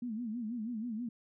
sine tone with vibrato, 228.8 Hz, A#3, 32 cents flat, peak -35 dBFS, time 0.02-1.09 s, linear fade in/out 5 ms, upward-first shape sine, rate 6.2 Hz, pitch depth 140 cents each way, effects none

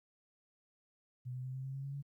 sine tone with pitch steps, 125.3 / 127.42 / 129.57 / 131.76 / 133.98 / 136.25 / 138.55 / 140.89 Hz, B2 / C3 / C3 / C3 / C3 / C#3 / C#3 / C#3, +25 / -45 / -17 / +12 / +41 / -29 / -1 / +28 cents, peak -39 dBFS, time 1.25-2.026 s, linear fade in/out 20 ms, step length 97 ms, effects 13-bit

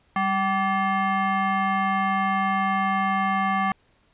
sine tone with frequency modulation, 196 Hz, G3, in tune, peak -20 dBFS, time 0.16-3.72 s, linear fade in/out 2 ms, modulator 964 Hz, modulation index 1.6, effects pink hiss -63 dBFS RMS until 4.13 s + resampled to 8000 Hz

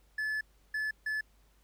triangle tone bursts at uneven times, 1728 Hz, A6, 32 cents flat, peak -29 dBFS, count 3, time 0.18-0.41 / 0.74-0.91 / 1.06-1.21 s, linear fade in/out 5 ms, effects added 50 Hz sine -63 dBFS peak until 1.63 s + pink hiss -70 dBFS RMS until 1.63 s

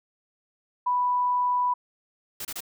sine tone, 987.8 Hz, B5, in tune, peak -21 dBFS, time 0.86-1.74 s, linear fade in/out 10 ms
white noise bursts, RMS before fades -34 dBFS, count 3, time 2.4-2.606 s, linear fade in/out 5 ms, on 50 ms, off 28 ms
effects none

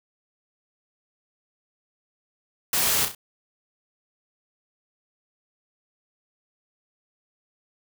white noise with echo, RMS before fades -23 dBFS, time 2.73-3.05 s, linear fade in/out 2 ms, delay 33 ms, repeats 3, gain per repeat -7 dB, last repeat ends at 3.149 s, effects none

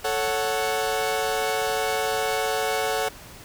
sawtooth chord, F# minor, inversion first, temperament equal, 440 / 554.4 / 740 Hz, A4 / C#5 / F#5, 0 / 0 / 0 cents, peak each -23 / -25 / -23 dBFS, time 0.04-3.09 s, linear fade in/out 10 ms, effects pink hiss -44 dBFS RMS until 3.44 s

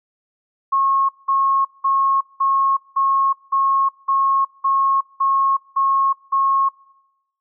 sine tone bursts, 1088 Hz, C#6, 33 cents flat, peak -14 dBFS, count 11, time 0.72-6.69 s, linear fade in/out 10 ms, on 370 ms, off 190 ms, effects noise-tail reverb RT60 0.9 s tail -23 dB re dry

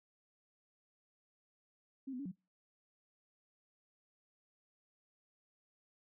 sine tone with pitch steps, 268.5 / 250.1 / 281.6 / 183.5 Hz, C4 / B3 / C#4 / F#3, +45 / +22 / +27 / -14 cents, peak -40 dBFS, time 2.07-2.318 s, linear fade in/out 10 ms, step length 62 ms, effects noise-tail reverb RT60 0.3 s tail -26 dB re dry

